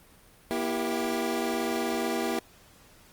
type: chord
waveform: 25% pulse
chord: E diminished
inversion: second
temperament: equal with one note detuned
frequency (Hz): 238.4 / 329.6 / 392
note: Bb3 / E4 / G4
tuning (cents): +39 / 0 / 0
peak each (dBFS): -28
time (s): 0.51-2.39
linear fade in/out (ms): 0
effects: pink hiss -56 dBFS RMS until 3.12 s + Opus 32 kbps